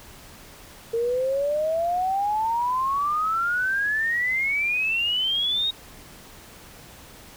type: exponential sweep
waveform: sine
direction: up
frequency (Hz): 454.4 to 3783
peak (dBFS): -21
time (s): 0.93-5.71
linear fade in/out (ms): 10
effects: pink hiss -46 dBFS RMS until 7.36 s